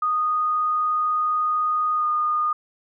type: tone with pitch glide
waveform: sine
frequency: 1237 to 1223.5 Hz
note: D#6 to D#6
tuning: -10 to -29 cents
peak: -19 dBFS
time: 0.02-2.53 s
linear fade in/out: 5 ms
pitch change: -19 cents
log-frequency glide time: 1.96-2.05 s
effects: none